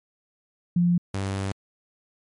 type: tone pair in turn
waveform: sine / sawtooth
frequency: 174.61 / 97.49 Hz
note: F3 / G2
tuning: 0 / -9 cents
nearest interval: minor seventh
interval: 1009 cents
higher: first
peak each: -17 / -22 dBFS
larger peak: first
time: 0.76-0.98 / 1.14-1.52 s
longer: second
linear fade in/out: 5 ms
effects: MP3 48 kbps